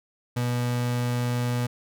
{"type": "tone", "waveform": "35% pulse", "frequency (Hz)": 122, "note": "B2", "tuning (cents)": -21, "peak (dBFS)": -22, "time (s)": [0.36, 1.67], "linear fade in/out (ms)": 10, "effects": []}